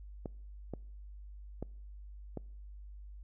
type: clicks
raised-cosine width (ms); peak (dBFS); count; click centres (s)
2; -25; 4; 0.258 / 0.737 / 1.626 / 2.373
effects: noise-tail reverb RT60 0.7 s tail -26 dB re dry + added 50 Hz sine -46 dBFS peak until 3.23 s